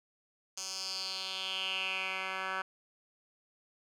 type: tone with band-pass filter sweep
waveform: 10% pulse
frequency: 189.5 Hz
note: F#3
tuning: 42 cents sharp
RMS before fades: -37 dBFS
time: 0.57-2.62 s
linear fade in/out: 5 ms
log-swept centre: 6100 to 1600 Hz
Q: 4.4
effects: none